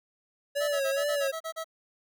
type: tone with vibrato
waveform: square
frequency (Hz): 563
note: C#5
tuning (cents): +27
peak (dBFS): -27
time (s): 0.55-1.32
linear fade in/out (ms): 20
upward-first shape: sine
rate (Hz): 2.3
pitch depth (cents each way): 72
type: tone bursts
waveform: 25% pulse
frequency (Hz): 648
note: E5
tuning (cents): -30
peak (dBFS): -29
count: 9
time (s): 0.6-1.644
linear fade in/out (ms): 20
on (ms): 84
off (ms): 36
effects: none